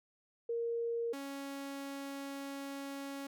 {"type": "tone pair in turn", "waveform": ["sine", "sawtooth"], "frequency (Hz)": [466.2, 277.2], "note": ["A#4", "C#4"], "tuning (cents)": [0, 0], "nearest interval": "major sixth", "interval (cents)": 900, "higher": "first", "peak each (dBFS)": [-33, -37], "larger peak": "first", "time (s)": [[0.49, 1.13], [1.13, 3.27]], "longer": "second", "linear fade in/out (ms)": 5, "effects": []}